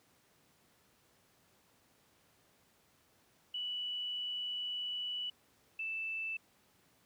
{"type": "tone pair in turn", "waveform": "sine", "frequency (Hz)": [2957, 2645], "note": ["F#7", "E7"], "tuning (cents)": [-2, 5], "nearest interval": "major second", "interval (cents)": 193, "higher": "first", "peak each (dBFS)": [-36, -36], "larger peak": "neither", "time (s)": [[3.54, 5.3], [5.79, 6.37]], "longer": "first", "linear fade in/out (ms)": 5, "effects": ["pink hiss -69 dBFS RMS until 7.05 s", "high-pass 100 Hz 12 dB/octave"]}